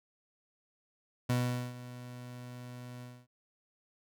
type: tone with ADSR envelope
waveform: 30% pulse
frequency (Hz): 123.47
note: B2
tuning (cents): 0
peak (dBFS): -24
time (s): 1.29-3.27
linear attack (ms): 9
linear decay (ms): 430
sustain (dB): -17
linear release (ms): 250
effects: none